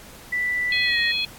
sine tone with pitch glide, 1975.5 to 1874.3 Hz, B6 to A#6, 0 to +9 cents, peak -21 dBFS, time 0.32-1.12 s, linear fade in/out 10 ms, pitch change -91 cents, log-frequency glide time 0.84-0.98 s
harmonic tone, 840 Hz, G#5, 19 cents sharp, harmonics 3 / 4 / 5, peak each -26 / -26 / -26 dBFS, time 0.72-1.25 s, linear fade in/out 2 ms
effects pink hiss -44 dBFS RMS until 1.38 s + AAC 64 kbps

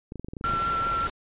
clicks, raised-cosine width 3 ms, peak -23 dBFS, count 11, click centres 0.121 / 0.157 / 0.196 / 0.246 / 0.285 / 0.335 / 0.368 / 0.411 / 0.444 / 0.497 / 0.536 s
pink noise, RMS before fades -34 dBFS, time 0.44-1.1 s, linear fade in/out 5 ms
sine tone with vibrato, 1358 Hz, F6, 49 cents flat, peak -24 dBFS, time 0.44-1.07 s, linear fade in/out 0 ms, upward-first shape sine, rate 5.1 Hz, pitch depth 13 cents each way
effects resampled to 8000 Hz

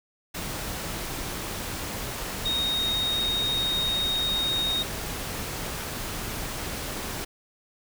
sine tone in noise, 3729 Hz, A#7, in tune, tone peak -24 dBFS, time 2.45-4.83 s, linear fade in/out 10 ms, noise pink, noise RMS -33 dBFS, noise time 0.34-7.25 s, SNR +6 dB, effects none

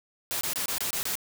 white noise bursts, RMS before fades -30 dBFS, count 7, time 0.31-1.154 s, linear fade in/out 0 ms, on 100 ms, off 24 ms, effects none

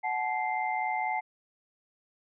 sine tone cluster, 740 / 864 / 2089 Hz, F#5 / A5 / C7, 0 / -32 / -3 cents, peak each -32 / -31 / -34 dBFS, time 0.03-1.21 s, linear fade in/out 20 ms, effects none

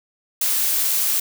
blue noise, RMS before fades -20 dBFS, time 0.41-1.2 s, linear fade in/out 5 ms, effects none

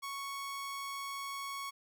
sawtooth tone, 1108.7 Hz, C#6, in tune, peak -35 dBFS, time 0.02-1.71 s, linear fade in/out 20 ms, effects none

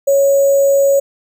sine tone with sample-and-hold, 554.4 Hz, C#5, in tune, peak -8 dBFS, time 0.07-1 s, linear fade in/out 10 ms, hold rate 7350 Hz, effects none

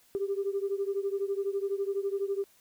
sine beating tone pair, 392 / 404 Hz, G4 / G#4, 0 / -48 cents, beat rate 12 Hz, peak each -30 / -32 dBFS, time 0.15-2.44 s, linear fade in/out 0 ms, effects tanh soft clip ceiling -21 dBFS + white hiss -63 dBFS RMS until 2.6 s

